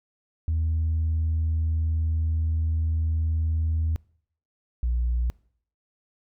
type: tone pair in turn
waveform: sine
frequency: 80.2 / 59.94 Hz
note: E2 / A#1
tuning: -47 / +49 cents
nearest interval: perfect fourth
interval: 504 cents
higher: first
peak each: -20 dBFS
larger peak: neither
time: 0.48-3.96 / 4.83-5.3 s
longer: first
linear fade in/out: 0 ms
effects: noise-tail reverb RT60 0.6 s tail -25 dB re dry + tanh soft clip ceiling -19 dBFS